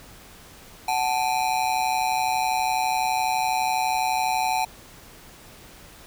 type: ring-modulated tone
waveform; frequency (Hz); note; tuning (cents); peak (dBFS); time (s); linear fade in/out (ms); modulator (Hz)
square; 810; G#5; -43; -19; 0.88-4.65; 5; 66
effects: pink hiss -47 dBFS RMS until 6.06 s